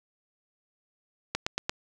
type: click train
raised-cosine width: 0.2 ms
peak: -10 dBFS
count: 4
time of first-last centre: 1.35-1.695 s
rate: 8.7 Hz
effects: none